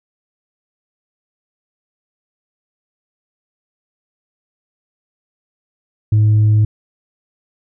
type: tone with tanh clipping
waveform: sine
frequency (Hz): 106.9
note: A2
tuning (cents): -49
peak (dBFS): -9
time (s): 6.12-6.65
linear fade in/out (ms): 5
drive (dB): 1
effects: none